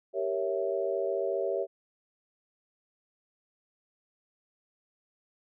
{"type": "chord", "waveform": "sine", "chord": "G diminished seventh", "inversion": "none", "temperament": "equal", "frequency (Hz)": [392, 466.2, 554.4, 659.3], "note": ["G4", "Bb4", "Db5", "Fb5"], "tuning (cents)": [0, 0, 0, 0], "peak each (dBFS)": [-32, -35, -32, -34], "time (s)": [0.13, 1.67], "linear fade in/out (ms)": 50, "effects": []}